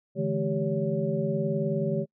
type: tone cluster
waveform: sine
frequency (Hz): 144 / 163.1 / 214 / 391.3 / 563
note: D3 / E3 / A3 / G4 / C#5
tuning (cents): -34 / -18 / -48 / -3 / +27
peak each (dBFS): -31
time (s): 0.15-2.06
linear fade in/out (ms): 50
effects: noise-tail reverb RT60 0.1 s tail -26 dB re dry